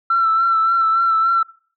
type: tone with vibrato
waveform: sine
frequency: 1340 Hz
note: E6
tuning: 28 cents sharp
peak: -12 dBFS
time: 0.1-1.43 s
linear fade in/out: 5 ms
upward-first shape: sine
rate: 3.5 Hz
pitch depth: 30 cents each way
effects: noise-tail reverb RT60 0.5 s tail -25 dB re dry + tanh soft clip ceiling -8 dBFS